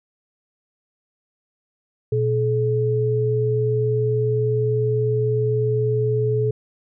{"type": "tone pair together", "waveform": "sine", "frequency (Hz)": [120.5, 428.2], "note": ["B2", "A4"], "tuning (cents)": [-42, -47], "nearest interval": "octave + minor seventh", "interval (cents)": 2195, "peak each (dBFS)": -20, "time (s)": [2.12, 6.51], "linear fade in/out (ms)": 5, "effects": []}